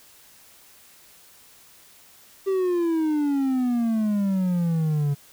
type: exponential sweep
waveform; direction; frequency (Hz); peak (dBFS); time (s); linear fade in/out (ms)
triangle; down; 392 to 140.6; -18; 2.46-5.15; 20
effects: white hiss -52 dBFS RMS until 5.32 s